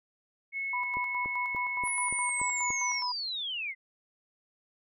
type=tone; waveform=sine; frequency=2191 Hz; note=C#7; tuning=21 cents flat; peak=-31 dBFS; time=0.52-3.03 s; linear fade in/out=50 ms
type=tone with tremolo; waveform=sine; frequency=987.8 Hz; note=B5; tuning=in tune; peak=-31 dBFS; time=0.73-3.12 s; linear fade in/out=5 ms; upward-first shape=square; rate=4.8 Hz; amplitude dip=65%
type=click train; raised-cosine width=2 ms; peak=-29 dBFS; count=7; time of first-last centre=0.97-2.704 s; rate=3.46 Hz
type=linear sweep; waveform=sine; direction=down; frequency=10700 to 2000 Hz; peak=-32 dBFS; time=1.83-3.75 s; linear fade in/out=50 ms
effects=none